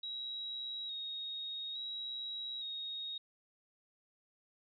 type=tone with vibrato; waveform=sine; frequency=3800 Hz; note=A#7; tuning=33 cents sharp; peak=-39 dBFS; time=0.03-3.18 s; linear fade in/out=5 ms; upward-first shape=square; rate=0.58 Hz; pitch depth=26 cents each way; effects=none